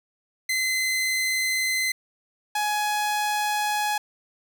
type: tone pair in turn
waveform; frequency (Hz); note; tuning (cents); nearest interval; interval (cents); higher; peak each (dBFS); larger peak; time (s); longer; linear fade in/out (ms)
sawtooth; 2052 / 838.7; C7 / G#5; -34 / +17; octave + minor third; 1549; first; -19; neither; 0.49-1.92 / 2.55-3.98; neither; 5
effects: none